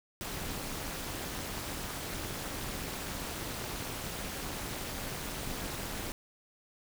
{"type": "noise with amplitude modulation", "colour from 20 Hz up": "pink", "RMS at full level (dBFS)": -35, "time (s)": [0.21, 6.12], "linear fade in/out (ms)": 0, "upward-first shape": "sine", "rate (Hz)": 235, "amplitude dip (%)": 80, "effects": []}